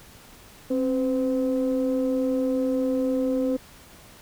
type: tone pair together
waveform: sine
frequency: 265.6 / 510 Hz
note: C4 / C5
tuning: +26 / -44 cents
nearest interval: major seventh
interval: 1130 cents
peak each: -22 / -24 dBFS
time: 0.7-3.57 s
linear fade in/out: 10 ms
effects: tanh soft clip ceiling -16 dBFS + pink hiss -49 dBFS RMS until 4.21 s